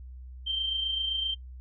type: tone with amplitude modulation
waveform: sine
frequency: 3136 Hz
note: G7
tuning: in tune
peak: -25 dBFS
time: 0.46-1.35 s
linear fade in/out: 20 ms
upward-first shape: sine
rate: 27.7 Hz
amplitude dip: 45%
effects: noise-tail reverb RT60 0.1 s tail -22 dB re dry + added 63 Hz sine -41 dBFS peak until 1.6 s